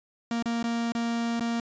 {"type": "tone with dropouts", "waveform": "45% pulse", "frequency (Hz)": 233.1, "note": "A#3", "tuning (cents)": 0, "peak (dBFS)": -26, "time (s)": [0.31, 1.6], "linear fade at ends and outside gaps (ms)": 2, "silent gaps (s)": [[0.425, 0.457], [0.628, 0.64], [0.921, 0.95], [1.397, 1.407]], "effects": ["resampled to 16000 Hz"]}